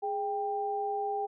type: tone pair together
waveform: sine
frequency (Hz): 415.3 / 791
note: G#4 / G5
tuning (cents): 0 / +15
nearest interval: major seventh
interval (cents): 1115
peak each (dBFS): -34 / -31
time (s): 0.02-1.27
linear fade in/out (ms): 20
effects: none